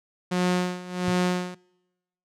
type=tone with tremolo; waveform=sawtooth; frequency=180.3 Hz; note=F#3; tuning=45 cents flat; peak=-16 dBFS; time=0.31-1.55 s; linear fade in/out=10 ms; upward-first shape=sine; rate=1.4 Hz; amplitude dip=85%
type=tone with exponential decay; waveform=sine; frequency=120.8 Hz; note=B2; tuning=38 cents flat; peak=-24 dBFS; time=1.08-1.17 s; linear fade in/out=0 ms; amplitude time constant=19 ms
effects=noise-tail reverb RT60 1.0 s tail -26 dB re dry + low-pass 8000 Hz 12 dB/octave